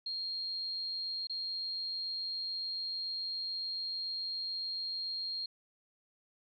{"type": "tone with dropouts", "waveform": "sine", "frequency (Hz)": 4229, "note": "C8", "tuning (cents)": 18, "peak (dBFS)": -35, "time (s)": [0.06, 5.46], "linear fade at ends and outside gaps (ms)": 5, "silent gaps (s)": [1.271, 1.296], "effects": []}